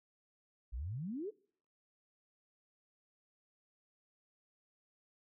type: exponential sweep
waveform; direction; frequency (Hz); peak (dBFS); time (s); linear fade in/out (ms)
sine; up; 51.7 to 462.4; -38; 0.72-1.31; 20
effects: noise-tail reverb RT60 0.6 s tail -26 dB re dry